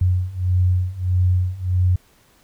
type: beating tone pair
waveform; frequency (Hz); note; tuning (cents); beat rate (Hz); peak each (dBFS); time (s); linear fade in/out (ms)
sine; 90 / 91.6; F#2 / F#2; -47 / -17; 1.6; -20 / -18; 0.01-1.96; 5
effects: pink hiss -56 dBFS RMS until 2.43 s